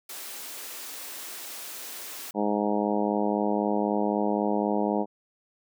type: high-pass noise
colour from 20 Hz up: white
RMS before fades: -39 dBFS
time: 0.09-2.31 s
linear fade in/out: 5 ms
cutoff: 250 Hz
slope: 24 dB/octave
type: harmonic tone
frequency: 103.9 Hz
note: G#2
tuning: 1 cent sharp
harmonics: 2 / 3 / 4 / 5 / 6 / 7 / 8 / 9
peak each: -28 / -30 / -31 / -32 / -33 / -33 / -34 / -35 dBFS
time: 2.34-5.06 s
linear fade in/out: 50 ms
effects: none